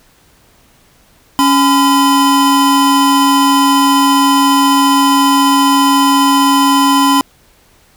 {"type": "tone pair together", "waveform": "square", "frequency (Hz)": [277.2, 1011.5], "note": ["C#4", "B5"], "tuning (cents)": [0, 41], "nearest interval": "octave + minor seventh", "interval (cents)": 2241, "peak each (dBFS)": -11, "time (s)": [1.39, 7.21], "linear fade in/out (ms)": 0, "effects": ["pink hiss -49 dBFS RMS until 7.96 s"]}